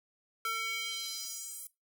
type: tone with high-pass filter sweep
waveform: square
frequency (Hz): 449.4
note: A4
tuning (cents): +37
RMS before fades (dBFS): -38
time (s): 0.45-1.67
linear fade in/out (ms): 2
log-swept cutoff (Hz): 1400 to 11000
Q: 2.3
effects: noise-tail reverb RT60 0.2 s tail -19 dB re dry